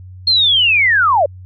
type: linear sweep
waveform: sine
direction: down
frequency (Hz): 4280 to 529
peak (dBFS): -9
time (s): 0.27-1.26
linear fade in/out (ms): 5
effects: added 92 Hz sine -32 dBFS peak until 1.45 s